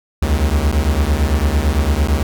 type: beating tone pair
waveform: 45% pulse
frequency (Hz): 68 / 76.9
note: C#2 / D#2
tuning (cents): -33 / -20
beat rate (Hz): 8.9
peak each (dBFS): -16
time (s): 0.22-2.23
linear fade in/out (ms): 5
effects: none